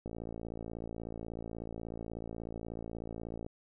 click train, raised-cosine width 2 ms, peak -28 dBFS, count 193, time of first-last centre 0.06-3.464 s, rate 56.4 Hz, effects none

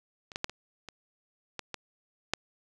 clicks, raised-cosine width 0.2 ms, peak -27 / -15 / -11 / -25 / -25 / -18 / -18 / -9 dBFS, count 8, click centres 0.318 / 0.359 / 0.444 / 0.496 / 0.887 / 1.593 / 1.743 / 2.336 s, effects none

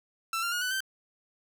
sawtooth tone with pitch steps, 1336 / 1387.1 / 1440.2 / 1495.3 / 1552.5 Hz, E6 / F6 / F#6 / F#6 / G6, +23 / -12 / -47 / +18 / -17 cents, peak -25 dBFS, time 0.33-0.805 s, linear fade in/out 2 ms, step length 95 ms, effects none

